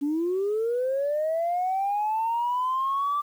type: linear sweep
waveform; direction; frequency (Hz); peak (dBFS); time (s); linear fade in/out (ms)
sine; up; 278.8 to 1176; -22; 0.01-3.22; 20
effects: tanh soft clip ceiling -19 dBFS + 9-bit